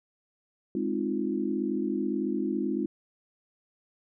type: chord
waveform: sine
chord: F minor seventh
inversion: first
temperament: equal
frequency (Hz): 207.7 / 261.6 / 311.1 / 349.2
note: Ab3 / C4 / Eb4 / F4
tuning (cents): 0 / 0 / 0 / 0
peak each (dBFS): -32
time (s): 0.75-2.86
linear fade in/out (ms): 2
effects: none